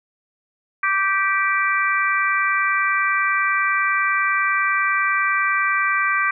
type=harmonic tone; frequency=390 Hz; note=G4; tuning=9 cents flat; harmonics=3 / 4 / 5 / 6; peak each=-21 / -22 / -23 / -24 dBFS; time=0.83-6.31 s; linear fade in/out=5 ms; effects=none